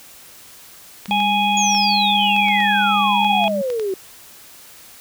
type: clicks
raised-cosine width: 0.2 ms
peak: -15 dBFS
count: 10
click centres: 1.058 / 1.203 / 1.749 / 2.364 / 2.484 / 2.604 / 3.246 / 3.441 / 3.702 / 3.797 s
type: tone with pitch glide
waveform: sine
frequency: 200.3 to 201.8 Hz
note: G3 to G#3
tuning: +38 to -49 cents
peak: -23 dBFS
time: 1.08-3.62 s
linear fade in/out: 10 ms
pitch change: +13 cents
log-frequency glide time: 2.53-3.28 s
type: harmonic tone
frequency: 830.6 Hz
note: G#5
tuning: in tune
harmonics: 1 / 3 / 4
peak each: -17 / -22 / -23 dBFS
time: 1.11-3.48 s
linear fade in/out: 0 ms
type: exponential sweep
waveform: sine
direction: down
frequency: 6860 to 370 Hz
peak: -19 dBFS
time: 1.57-3.94 s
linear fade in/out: 2 ms
effects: white hiss -43 dBFS RMS until 5 s